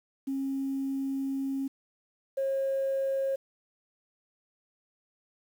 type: tone pair in turn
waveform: sine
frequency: 271 / 540.8 Hz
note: C#4 / C#5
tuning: -39 / -43 cents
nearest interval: octave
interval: 1196 cents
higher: second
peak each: -28 / -25 dBFS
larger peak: second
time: 0.27-1.68 / 2.37-3.36 s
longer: first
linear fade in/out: 10 ms
effects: tanh soft clip ceiling -23 dBFS + 9-bit